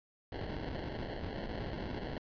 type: noise with sample-and-hold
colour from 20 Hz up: pink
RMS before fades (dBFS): -40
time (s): 0.32-2.18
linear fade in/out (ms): 2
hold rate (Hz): 1225
effects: resampled to 11025 Hz